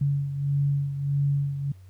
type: beating tone pair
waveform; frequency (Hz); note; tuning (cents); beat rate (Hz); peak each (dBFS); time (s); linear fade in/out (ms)
sine; 140.9 / 142.5; C#3 / C#3; +29 / +48; 1.6; -23 / -30; 0.01-1.72; 5
effects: added 93 Hz sine -45 dBFS peak until 1.89 s + pink hiss -64 dBFS RMS until 1.89 s